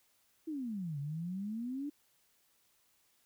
sine exponential two-way sweep, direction down then up, 330 to 138.59 to 298.2 Hz, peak -36 dBFS, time 0.47-1.9 s, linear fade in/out 10 ms, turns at 0.99 s, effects white hiss -72 dBFS RMS until 3.25 s

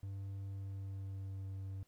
triangle tone with pitch glide, 98 to 96.43 Hz, G2 to G2, 0 to -28 cents, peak -39 dBFS, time 0.03-1.83 s, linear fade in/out 0 ms, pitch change -28 cents, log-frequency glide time 0.43-1.47 s, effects pink hiss -75 dBFS RMS until 1.87 s

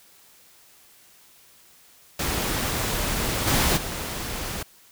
pink noise with level steps, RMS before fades -26 / -21 / -31 dBFS, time 2.19-4.63 s, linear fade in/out 5 ms, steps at 3.46 / 3.76 s, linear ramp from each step 20 ms, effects white hiss -54 dBFS RMS until 4.91 s

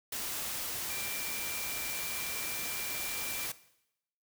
sine tone in noise, 2359 Hz, D7, 7 cents sharp, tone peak -42 dBFS, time 0.9-3.46 s, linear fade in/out 5 ms, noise white, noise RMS -37 dBFS, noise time 0.12-3.52 s, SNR -8 dB, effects noise-tail reverb RT60 0.8 s tail -17 dB re dry

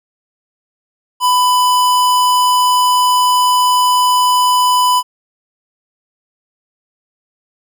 square tone, 997 Hz, B5, 16 cents sharp, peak -10 dBFS, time 1.2-5.03 s, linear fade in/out 50 ms, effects none

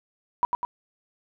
sine tone with echo, 976 Hz, B5, 21 cents flat, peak -17 dBFS, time 0.43-0.45 s, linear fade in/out 0 ms, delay 100 ms, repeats 2, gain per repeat -4 dB, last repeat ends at 0.65 s, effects none

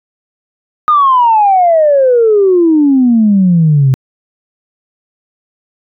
sine exponential sweep, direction down, 1244.5 to 128.3 Hz, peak -4 dBFS, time 0.88-3.94 s, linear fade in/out 0 ms, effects tanh soft clip ceiling 0 dBFS

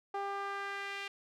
sawtooth tone with band-pass filter sweep, 398 Hz, G4, 26 cents sharp, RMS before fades -39 dBFS, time 0.14-1.08 s, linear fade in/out 5 ms, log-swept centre 840 to 2600 Hz, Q 1.8, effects none

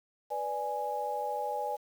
sine chord, G# diminished, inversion first, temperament equal, 493.9 / 587.3 / 830.6 Hz, B4 / D5 / G#5, 0 / 0 / 0 cents, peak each -38 / -37 / -33 dBFS, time 0.3-1.77 s, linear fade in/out 20 ms, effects 9-bit

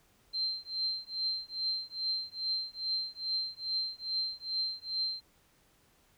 sine tone with tremolo, 4135 Hz, C8, 21 cents flat, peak -28 dBFS, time 0.33-5.21 s, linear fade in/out 20 ms, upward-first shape triangle, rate 2.4 Hz, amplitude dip 100%, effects pink hiss -67 dBFS RMS until 6.17 s

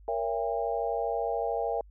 sine chord, A# diminished seventh, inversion none, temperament just, 466.2 / 559.4 / 671.3 / 805.5 Hz, A#4 / C#5 / E5 / G5, 0 / +16 / +31 / +47 cents, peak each -32 / -35 / -32 / -33 dBFS, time 0.08-1.81 s, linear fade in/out 2 ms, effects added 50 Hz sine -50 dBFS peak until 1.9 s

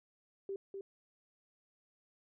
sine tone with echo, 392 Hz, G4, in tune, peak -37 dBFS, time 0.49-0.56 s, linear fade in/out 2 ms, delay 250 ms, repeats 1, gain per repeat -4 dB, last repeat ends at 0.81 s, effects none

